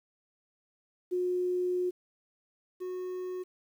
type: tone pair in turn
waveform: sine / triangle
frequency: 361 / 366 Hz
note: F#4 / F#4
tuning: -43 / -19 cents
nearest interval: unison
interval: 24 cents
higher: second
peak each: -27 / -32 dBFS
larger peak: first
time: 1.11-1.91 / 2.8-3.44 s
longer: first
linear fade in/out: 20 ms
effects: 10-bit